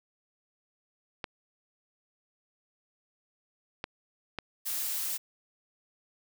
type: clicks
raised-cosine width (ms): 0.3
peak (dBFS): -18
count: 3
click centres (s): 1.242 / 3.841 / 4.387
type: noise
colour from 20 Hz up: blue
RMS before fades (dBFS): -33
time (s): 4.65-5.18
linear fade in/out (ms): 20
effects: none